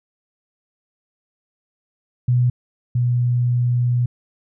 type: tone pair in turn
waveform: sine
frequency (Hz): 123.47 / 122.26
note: B2 / B2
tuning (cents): 0 / -17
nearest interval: unison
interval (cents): 17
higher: first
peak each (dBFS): -13 / -15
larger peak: first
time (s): 2.28-2.5 / 2.95-4.06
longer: second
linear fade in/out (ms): 5
effects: none